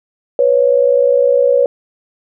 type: tone pair together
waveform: sine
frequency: 493.9 / 553.7 Hz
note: B4 / C#5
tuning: 0 / -2 cents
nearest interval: major second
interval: 198 cents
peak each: -11 dBFS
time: 0.39-1.66 s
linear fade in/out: 2 ms
effects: none